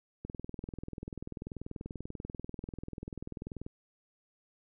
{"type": "click train", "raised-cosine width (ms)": 3, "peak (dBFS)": -27, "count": 71, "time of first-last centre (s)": [0.25, 3.665], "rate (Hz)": 20.5, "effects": []}